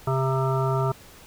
harmonic tone, 132.7 Hz, C3, 25 cents sharp, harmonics 1 / 3 / 5 / 7 / 9 / 10, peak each -23 / -28 / -30 / -31 / -33 / -33 dBFS, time 0.07-0.92 s, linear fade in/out 5 ms, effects pink hiss -48 dBFS RMS until 1.26 s

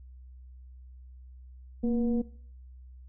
sine tone with frequency modulation, 233.1 Hz, A#3, in tune, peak -24 dBFS, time 1.83-2.22 s, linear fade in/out 10 ms, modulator 248 Hz, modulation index 0.66, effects noise-tail reverb RT60 0.5 s tail -19 dB re dry + added 63 Hz sine -46 dBFS peak until 3.08 s

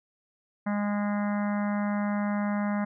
harmonic tone, 205.6 Hz, G#3, 17 cents flat, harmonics 1 / 3 / 4 / 5 / 6 / 7 / 8 / 9 / 10, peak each -26 / -36 / -38 / -40 / -42 / -43 / -44 / -45 / -46 dBFS, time 0.66-2.85 s, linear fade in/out 10 ms, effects none

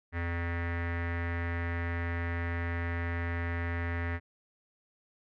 square tone with low-pass filter, 85.4 Hz, F2, 38 cents flat, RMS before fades -33 dBFS, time 0.12-4.2 s, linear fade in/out 50 ms, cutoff 1900 Hz, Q 6.3, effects none

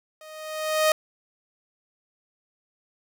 sawtooth tone with level ramp, 622.3 Hz, D#5, in tune, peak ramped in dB -40 to -12 dBFS, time 0.21-0.92 s, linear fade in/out 2 ms, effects none

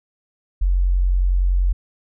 sine tone, 45.34 Hz, F#1, 34 cents flat, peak -14 dBFS, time 0.61-1.73 s, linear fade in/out 10 ms, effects none

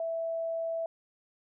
sine tone, 659.3 Hz, E5, in tune, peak -30 dBFS, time 0-0.86 s, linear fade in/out 2 ms, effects none

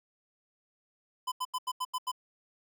square tone bursts, 1012 Hz, B5, 42 cents sharp, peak -31 dBFS, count 7, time 1.27-2.117 s, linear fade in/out 10 ms, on 49 ms, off 84 ms, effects none

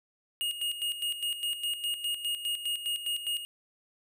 square tone with tremolo, 2859 Hz, F7, 40 cents sharp, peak -29 dBFS, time 0.41-3.45 s, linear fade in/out 0 ms, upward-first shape square, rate 4.9 Hz, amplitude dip 65%, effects none

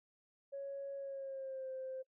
sine tone with pitch glide, 554.4 to 523.3 Hz, C#5 to C5, 0 to 0 cents, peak -40 dBFS, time 0.52-2.03 s, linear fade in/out 20 ms, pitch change -100 cents, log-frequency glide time 0.96-1.7 s, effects noise-tail reverb RT60 0.1 s tail -24 dB re dry + tanh soft clip ceiling -36 dBFS

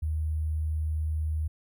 sine tone with sample-and-hold, 77.78 Hz, D#2, in tune, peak -26 dBFS, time 0.02-1.48 s, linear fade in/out 10 ms, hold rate 11025 Hz, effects none

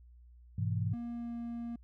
sine chord, E major, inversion first, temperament just, 103.01 / 123.61 / 164.81 Hz, G#2 / B2 / E3, -14 / +2 / 0 cents, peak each -32 / -36 / -37 dBFS, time 0.58-0.94 s, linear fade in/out 5 ms
triangle tone with pitch glide, 236.4 to 234.8 Hz, A#3 to A#3, +24 to +13 cents, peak -35 dBFS, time 0.93-1.76 s, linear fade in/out 5 ms, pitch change -11 cents, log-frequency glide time 1.13-1.35 s
effects added 60 Hz sine -54 dBFS peak until 1.83 s

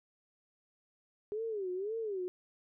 sine tone with vibrato, 405.9 Hz, G#4, 40 cents flat, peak -34 dBFS, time 1.32-2.28 s, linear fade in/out 0 ms, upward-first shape sine, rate 1.9 Hz, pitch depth 200 cents each way, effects none

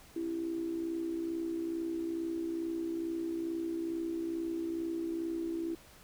sine tone with amplitude modulation, 332.2 Hz, E4, 13 cents sharp, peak -30 dBFS, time 0.16-5.75 s, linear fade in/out 5 ms, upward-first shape sine, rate 62.3 Hz, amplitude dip 60%, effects pink hiss -57 dBFS RMS until 6.03 s

